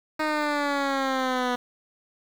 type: exponential sweep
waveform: 10% pulse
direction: down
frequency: 311.1 to 245.2 Hz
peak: -15 dBFS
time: 0.19-1.56 s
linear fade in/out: 10 ms
effects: low-pass 4000 Hz 12 dB/octave + 7-bit